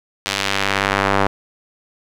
square tone with band-pass filter sweep, 49.26 Hz, G1, 9 cents sharp, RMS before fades -19 dBFS, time 0.26-1.27 s, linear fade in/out 0 ms, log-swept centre 4100 to 990 Hz, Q 0.89, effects none

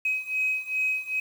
sine beating tone pair, 2534 / 2536.5 Hz, D#7 / D#7, +31 / +33 cents, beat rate 2.5 Hz, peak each -26 / -28 dBFS, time 0.05-1.2 s, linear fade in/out 5 ms, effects tanh soft clip ceiling -18 dBFS + 8-bit

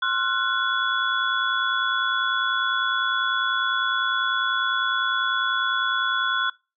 sine tone cluster, 1057 / 1372 / 1482 / 3412 Hz, C6 / F6 / F#6 / G#7, +17 / -31 / +2 / +46 cents, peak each -28 / -27 / -24 / -28 dBFS, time 0.02-6.5 s, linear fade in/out 5 ms, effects noise-tail reverb RT60 0.3 s tail -25 dB re dry

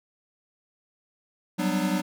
square chord, G major seventh, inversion third, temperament equal with one note detuned, 185 / 196 / 246.9 / 299.7 Hz, F#3 / G3 / B3 / D4, 0 / 0 / 0 / +35 cents, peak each -28 / -30 / -33 / -30 dBFS, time 1.58-2.02 s, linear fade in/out 20 ms, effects none

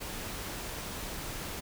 pink noise, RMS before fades -39 dBFS, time 0-1.61 s, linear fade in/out 20 ms, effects none

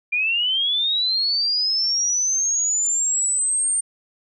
sine linear sweep, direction up, 2382 to 8810 Hz, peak -18 dBFS, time 0.12-3.81 s, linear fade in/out 10 ms, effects none

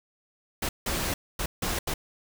pink noise bursts at uneven times, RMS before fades -29 dBFS, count 5, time 0.62-0.69 / 0.86-1.14 / 1.39-1.46 / 1.62-1.79 / 1.87-1.94 s, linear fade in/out 5 ms, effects none

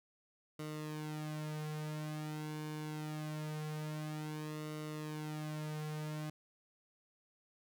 sawtooth tone with flanger, 153.1 Hz, D#3, 28 cents flat, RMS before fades -42 dBFS, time 0.59-6.3 s, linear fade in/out 5 ms, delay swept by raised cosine 1.2 to 5 ms, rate 0.24 Hz, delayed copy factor -0.7, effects none

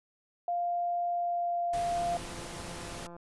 sine tone with pitch glide, 698.5 to 694.1 Hz, F5 to F5, 0 to -11 cents, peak -28 dBFS, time 0.48-2.17 s, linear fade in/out 2 ms, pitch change -11 cents, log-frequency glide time 1.08-1.7 s
pink noise, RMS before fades -42 dBFS, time 1.73-3.07 s, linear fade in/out 5 ms
click train, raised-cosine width 1 ms, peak -34 dBFS, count 210, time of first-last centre 1.95-3.165 s, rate 172 Hz
effects resampled to 24000 Hz

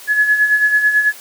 sine tone with tremolo, 1700 Hz, G#6, 40 cents sharp, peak -8 dBFS, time 0.07-1.13 s, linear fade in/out 50 ms, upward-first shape sine, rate 9.1 Hz, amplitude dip 60%, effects white hiss -37 dBFS RMS until 1.2 s + high-pass 300 Hz 12 dB/octave

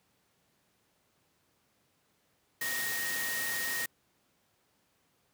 sine tone in noise, 1864.7 Hz, A#6, in tune, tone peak -34 dBFS, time 2.61-3.86 s, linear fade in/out 5 ms, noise white, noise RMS -36 dBFS, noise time 2.61-3.86 s, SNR -1 dB, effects pink hiss -72 dBFS RMS until 5.33 s + high-pass 100 Hz 12 dB/octave

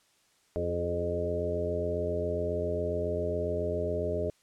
harmonic tone with a mistuned harmonic, 87.31 Hz, F2, in tune, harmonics 1 / 2 / 3 / 4 / 5 / 6 / 7, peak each -35 / -40 / -41 / -39 / -33 / -40 / -33 dBFS, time 0.56-4.3 s, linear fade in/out 0 ms, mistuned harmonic 5, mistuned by -37 cents, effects white hiss -67 dBFS RMS until 4.42 s + low-pass 9000 Hz 12 dB/octave

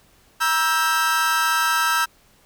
40% pulse chord, E diminished, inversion second, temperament just, 949.3 / 1318.5 / 1582.2 Hz, Bb5 / E6 / G6, +31 / 0 / +16 cents, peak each -24 / -20 / -21 dBFS, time 0.4-2.06 s, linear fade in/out 20 ms, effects pink hiss -56 dBFS RMS until 2.45 s

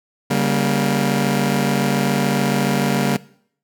sawtooth chord, G diminished, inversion second, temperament just, 141.12 / 196 / 235.2 Hz, Db3 / G3 / Bb3, +31 / 0 / +16 cents, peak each -17 dBFS, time 0.3-3.17 s, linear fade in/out 10 ms, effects noise-tail reverb RT60 0.6 s tail -20 dB re dry

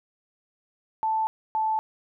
sine tone pair in turn, 880 / 875.3 Hz, A5 / A5, 0 / -9 cents, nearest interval unison, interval 9 cents, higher first, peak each -22 dBFS, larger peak neither, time 1.03-1.27 / 1.55-1.79 s, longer neither, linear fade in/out 0 ms, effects none

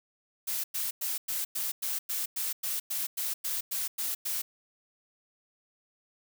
blue noise bursts, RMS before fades -32 dBFS, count 15, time 0.47-4.42 s, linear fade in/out 10 ms, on 170 ms, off 100 ms, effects none

